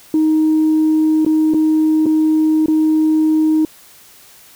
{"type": "tone with dropouts", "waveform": "sine", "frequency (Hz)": 312.6, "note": "D#4", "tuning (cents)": 8, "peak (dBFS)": -9, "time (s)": [0.14, 3.65], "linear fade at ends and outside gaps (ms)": 2, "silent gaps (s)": [[1.249, 1.263], [1.537, 1.544], [2.058, 2.064], [2.66, 2.682]], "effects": ["tanh soft clip ceiling -7 dBFS", "white hiss -44 dBFS RMS until 4.55 s"]}